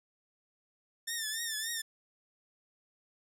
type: tone with vibrato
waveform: 10% pulse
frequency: 1791 Hz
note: A6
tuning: 30 cents sharp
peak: -25 dBFS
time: 1.07-1.82 s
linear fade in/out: 10 ms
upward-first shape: triangle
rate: 3.5 Hz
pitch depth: 96 cents each way
effects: none